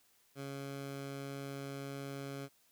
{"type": "tone", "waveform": "15% pulse", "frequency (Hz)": 138.59, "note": "C#3", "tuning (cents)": 0, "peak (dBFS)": -35, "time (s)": [0.35, 2.49], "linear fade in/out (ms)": 50, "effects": ["white hiss -70 dBFS RMS until 2.71 s"]}